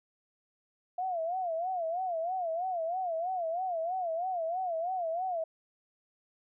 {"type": "tone with vibrato", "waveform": "sine", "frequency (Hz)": 698.5, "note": "F5", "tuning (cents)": 0, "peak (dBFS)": -30, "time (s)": [0.98, 5.44], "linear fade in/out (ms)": 5, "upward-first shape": "sine", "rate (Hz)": 3.1, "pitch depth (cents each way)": 140, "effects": []}